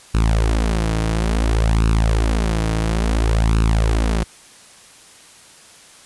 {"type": "tone with flanger", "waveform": "sawtooth", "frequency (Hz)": 55, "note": "A1", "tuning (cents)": 0, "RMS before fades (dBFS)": -17, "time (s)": [0.14, 4.24], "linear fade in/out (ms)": 10, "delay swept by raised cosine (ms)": [0.74, 6.44], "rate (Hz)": 0.58, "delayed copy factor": 0.7, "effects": ["white hiss -45 dBFS RMS until 6.05 s", "resampled to 24000 Hz"]}